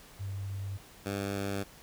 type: tone pair in turn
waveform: sine / 10% pulse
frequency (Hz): 98.1 / 99.35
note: G2 / G2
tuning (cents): +2 / +24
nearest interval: unison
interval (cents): 22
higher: second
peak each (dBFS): -34 / -24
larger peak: second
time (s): 0.19-0.78 / 1.05-1.64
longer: neither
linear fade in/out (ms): 20
effects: pink hiss -54 dBFS RMS until 1.82 s